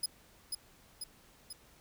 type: tone with echo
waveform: 20% pulse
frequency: 5040 Hz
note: D#8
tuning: 21 cents sharp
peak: -25 dBFS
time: 0.03-0.06 s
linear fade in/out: 5 ms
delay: 490 ms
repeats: 3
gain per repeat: -4 dB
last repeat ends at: 1.53 s
effects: pink hiss -62 dBFS RMS until 1.8 s